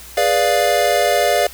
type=chord; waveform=square; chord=G# diminished seventh; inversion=none; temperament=equal; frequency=415.3 / 493.9 / 587.3 / 698.5 Hz; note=G#4 / B4 / D5 / F5; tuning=0 / 0 / 0 / 0 cents; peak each=-23 / -22 / -18 / -18 dBFS; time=0.17-1.47 s; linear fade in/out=5 ms; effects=added 60 Hz sine -42 dBFS peak until 1.53 s + white hiss -38 dBFS RMS until 1.53 s